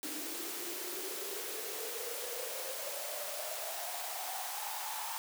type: noise with high-pass filter sweep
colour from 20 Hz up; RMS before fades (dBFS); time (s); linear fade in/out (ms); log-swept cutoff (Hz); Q
white; -40; 0.03-5.18; 0; 300 to 910; 8.4
effects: none